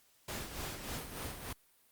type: noise with tremolo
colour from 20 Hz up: pink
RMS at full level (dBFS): -40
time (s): 0.28-1.53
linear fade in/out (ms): 5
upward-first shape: sine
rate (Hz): 3.4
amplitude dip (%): 55
effects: white hiss -68 dBFS RMS until 1.91 s + Opus 48 kbps